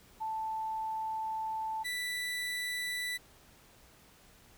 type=tone pair in turn; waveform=sine / 30% pulse; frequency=880 / 1975.5 Hz; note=A5 / B6; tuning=0 / 0 cents; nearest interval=octave + major second; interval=1400 cents; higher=second; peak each=-33 / -31 dBFS; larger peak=second; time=0.2-1.84 / 1.84-3.18 s; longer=first; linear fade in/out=20 ms; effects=pink hiss -60 dBFS RMS until 4.57 s